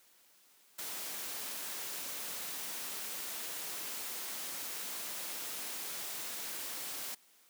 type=noise; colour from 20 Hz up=white; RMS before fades=-41 dBFS; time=0.78-7.15 s; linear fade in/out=10 ms; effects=white hiss -65 dBFS RMS until 7.49 s + high-pass 200 Hz 12 dB/octave